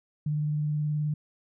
sine tone with vibrato, 150 Hz, D3, 37 cents sharp, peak -25 dBFS, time 0.26-1.14 s, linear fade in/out 5 ms, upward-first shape sine, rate 19 Hz, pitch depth 20 cents each way, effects none

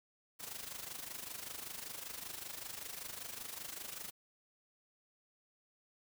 white noise with amplitude modulation, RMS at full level -43 dBFS, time 0.39-4.11 s, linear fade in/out 20 ms, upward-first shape sine, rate 25.2 Hz, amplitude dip 70%, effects none

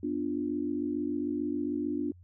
sine chord, B diminished, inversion none, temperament equal, 246.9 / 293.7 / 349.2 Hz, B3 / D4 / F4, 0 / 0 / 0 cents, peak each -35 / -31 / -36 dBFS, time 0.03-2.12 s, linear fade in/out 5 ms, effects added 89 Hz sine -51 dBFS peak until 2.23 s

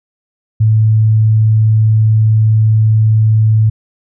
sine tone, 109.4 Hz, A2, 9 cents flat, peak -6 dBFS, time 0.6-3.7 s, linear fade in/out 10 ms, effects none

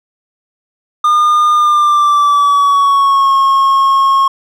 triangle tone with pitch glide, 1213 to 1086.9 Hz, D#6 to C#6, -44 to -34 cents, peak -5 dBFS, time 1.04-4.28 s, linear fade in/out 5 ms, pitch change -190 cents, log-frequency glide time 1.54-3.34 s, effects none

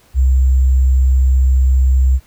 sine tone with sample-and-hold, 65.1 Hz, C2, 8 cents flat, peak -8 dBFS, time 0.14-2.2 s, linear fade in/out 50 ms, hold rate 7350 Hz, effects pink hiss -51 dBFS RMS until 2.26 s

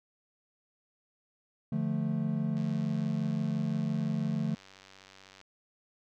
triangle chord, D minor, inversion none, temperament equal with one note detuned, 148.62 / 174.61 / 220 Hz, D3 / F3 / A3, +21 / 0 / 0 cents, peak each -31 / -32 / -30 dBFS, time 1.72-4.55 s, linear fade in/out 5 ms
click train, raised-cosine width 0.2 ms, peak -35 dBFS, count 274, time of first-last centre 2.57-5.414 s, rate 96 Hz
effects none

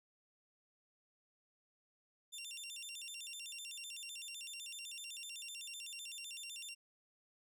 20% pulse tone with vibrato, 3136 Hz, G7, in tune, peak -40 dBFS, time 2.32-6.75 s, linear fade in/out 20 ms, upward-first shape square, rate 7.9 Hz, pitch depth 220 cents each way, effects none

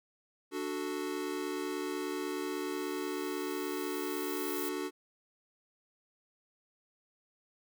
square chord, D major, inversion none, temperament equal, 293.7 / 370 / 440 Hz, D4 / F#4 / A4, 0 / 0 / 0 cents, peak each -39 / -38 / -42 dBFS, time 0.51-4.91 s, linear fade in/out 50 ms
violet noise with exponential growth, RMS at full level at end -39 dBFS, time 0.55-4.69 s, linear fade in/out 1 ms, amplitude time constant 900 ms
effects none

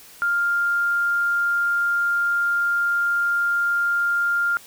sine tone, 1400 Hz, F6, 4 cents sharp, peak -18 dBFS, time 0.22-4.57 s, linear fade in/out 0 ms, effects white hiss -46 dBFS RMS until 4.66 s

